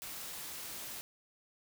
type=noise; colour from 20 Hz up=white; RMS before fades=-44 dBFS; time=0.02-1.01 s; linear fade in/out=0 ms; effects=none